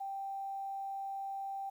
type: tone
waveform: sine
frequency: 784 Hz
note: G5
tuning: in tune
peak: -37 dBFS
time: 0-1.7 s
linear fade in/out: 10 ms
effects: 11-bit